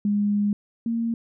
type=tone pair in turn; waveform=sine; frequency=205.4 / 230.6 Hz; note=G#3 / A#3; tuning=-19 / -19 cents; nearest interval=major second; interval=200 cents; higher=second; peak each=-19 / -22 dBFS; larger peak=first; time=0.05-0.53 / 0.86-1.14 s; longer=first; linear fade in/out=2 ms; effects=none